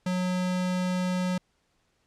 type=tone; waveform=square; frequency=182.3 Hz; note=F#3; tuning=25 cents flat; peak=-26 dBFS; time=0.06-1.38 s; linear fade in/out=5 ms; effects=pink hiss -71 dBFS RMS until 2.06 s + low-pass 8000 Hz 12 dB/octave